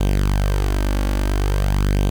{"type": "tone with flanger", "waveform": "sawtooth", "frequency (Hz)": 49, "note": "G1", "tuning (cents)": 0, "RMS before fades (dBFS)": -18, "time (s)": [0, 2.1], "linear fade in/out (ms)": 10, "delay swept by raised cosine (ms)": [0.29, 3.59], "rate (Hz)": 0.48, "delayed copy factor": 0.6, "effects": ["7-bit"]}